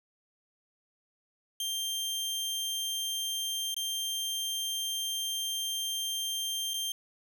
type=tone with dropouts; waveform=sawtooth; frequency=3170 Hz; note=G7; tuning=19 cents sharp; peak=-28 dBFS; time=1.6-6.92 s; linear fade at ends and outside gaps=2 ms; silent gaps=3.744-3.765 / 6.736-6.74 s; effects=none